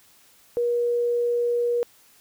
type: tone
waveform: sine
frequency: 478.4 Hz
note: A#4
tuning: 45 cents sharp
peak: -20 dBFS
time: 0.57-1.83 s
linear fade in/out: 0 ms
effects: white hiss -56 dBFS RMS until 2.2 s